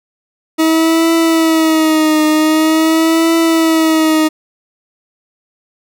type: tone with vibrato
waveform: 40% pulse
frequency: 318.7 Hz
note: D#4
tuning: 42 cents sharp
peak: -8 dBFS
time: 0.58-4.29 s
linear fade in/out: 20 ms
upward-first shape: triangle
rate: 0.45 Hz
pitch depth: 64 cents each way
effects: none